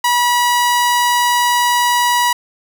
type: tone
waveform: sawtooth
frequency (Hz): 970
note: B5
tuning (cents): -31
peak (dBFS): -8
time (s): 0.04-2.33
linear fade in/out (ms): 5
effects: none